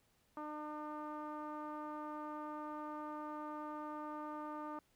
sawtooth tone with low-pass filter, 301.6 Hz, D4, 46 cents sharp, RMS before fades -45 dBFS, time 0.37-4.79 s, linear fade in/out 2 ms, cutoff 1100 Hz, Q 5.7, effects pink hiss -75 dBFS RMS until 4.95 s

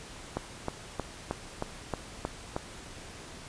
click train, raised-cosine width 1 ms, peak -16 dBFS, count 8, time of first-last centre 0.37-2.564 s, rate 3.19 Hz, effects pink hiss -46 dBFS RMS until 3.48 s + resampled to 22050 Hz

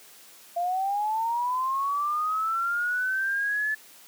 sine linear sweep, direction up, 684 to 1739 Hz, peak -24 dBFS, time 0.56-3.75 s, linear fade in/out 10 ms, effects white hiss -51 dBFS RMS until 4.07 s + high-pass 200 Hz 12 dB/octave

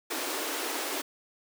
pink high-pass noise, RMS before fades -33 dBFS, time 0.1-1.02 s, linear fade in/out 10 ms, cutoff 260 Hz, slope 96 dB/octave, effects none

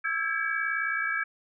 sine tone cluster, 1320 / 1618 / 1677 / 2285 Hz, E6 / G#6 / G#6 / D7, +2 / -46 / +16 / -48 cents, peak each -33 / -30 / -32 / -33 dBFS, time 0.04-1.24 s, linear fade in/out 10 ms, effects none

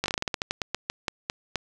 slowing click train, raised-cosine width 0.2 ms, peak -9 dBFS, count 17, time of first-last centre 0.04-1.557 s, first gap 19 ms, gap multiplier 1.19, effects none

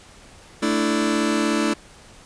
sawtooth chord, A suspended fourth, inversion none, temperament just, 220 / 293.3 / 330 Hz, A3 / D4 / E4, 0 / -2 / +2 cents, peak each -19 dBFS, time 0.62-1.74 s, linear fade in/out 10 ms, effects pink hiss -47 dBFS RMS until 2.25 s + resampled to 22050 Hz

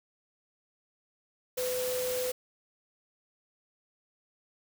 sine tone in noise, 503 Hz, B4, 32 cents sharp, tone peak -30 dBFS, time 1.57-2.32 s, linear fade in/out 10 ms, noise white, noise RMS -37 dBFS, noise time 1.57-2.32 s, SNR +4 dB, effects none

